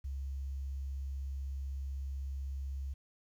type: tone with quantisation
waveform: sine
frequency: 68 Hz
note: C#2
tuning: 33 cents flat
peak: -36 dBFS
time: 0.04-2.94 s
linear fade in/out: 10 ms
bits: 11
effects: none